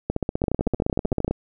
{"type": "two click trains", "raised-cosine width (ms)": 2, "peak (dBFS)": [-10, -9], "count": [12, 20], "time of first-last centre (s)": [[0.44, 1.28], [0.1, 1.31]], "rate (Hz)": [13.1, 15.7], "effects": []}